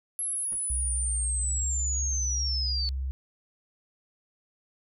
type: linear sweep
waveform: sine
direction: down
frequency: 11175 to 4435 Hz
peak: -28 dBFS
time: 0.19-2.89 s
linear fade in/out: 0 ms
type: noise with exponential decay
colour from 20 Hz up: brown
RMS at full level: -40 dBFS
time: 0.52-0.64 s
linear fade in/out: 0 ms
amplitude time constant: 25 ms
type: tone with pitch glide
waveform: sine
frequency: 62.8 to 66.19 Hz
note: B1 to C2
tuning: +30 to +21 cents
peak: -28 dBFS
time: 0.7-3.11 s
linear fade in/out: 0 ms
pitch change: +91 cents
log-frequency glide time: 1.26-1.55 s
effects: none